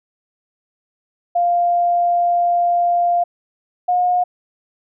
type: tone pair in turn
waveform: sine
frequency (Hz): 698 / 718.5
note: F5 / F5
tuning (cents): -1 / +49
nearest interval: minor second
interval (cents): 50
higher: second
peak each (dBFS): -13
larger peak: neither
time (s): 1.35-3.24 / 3.88-4.24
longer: first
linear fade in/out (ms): 10
effects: none